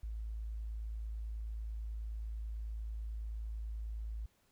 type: tone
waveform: sine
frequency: 54.6 Hz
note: A1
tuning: 13 cents flat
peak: -38 dBFS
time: 0.03-4.26 s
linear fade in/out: 5 ms
effects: pink hiss -73 dBFS RMS until 4.51 s